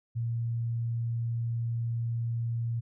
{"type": "tone", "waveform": "sine", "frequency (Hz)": 116.54, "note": "A#2", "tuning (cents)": 0, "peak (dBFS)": -28, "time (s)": [0.15, 2.81], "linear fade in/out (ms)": 20, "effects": []}